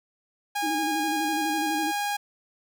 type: tone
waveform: sawtooth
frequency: 819 Hz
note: G#5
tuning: 24 cents flat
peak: -22 dBFS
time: 0.55-2.17 s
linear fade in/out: 10 ms
type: tone with vibrato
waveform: sine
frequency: 313 Hz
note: D#4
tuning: 10 cents sharp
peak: -28 dBFS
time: 0.62-1.92 s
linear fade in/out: 20 ms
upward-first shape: square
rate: 12 Hz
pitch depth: 57 cents each way
effects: none